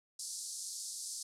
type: band-pass noise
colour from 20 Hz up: white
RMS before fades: -43 dBFS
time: 0.19-1.23 s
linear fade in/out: 5 ms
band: 4400 to 10000 Hz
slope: 48 dB/octave
effects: none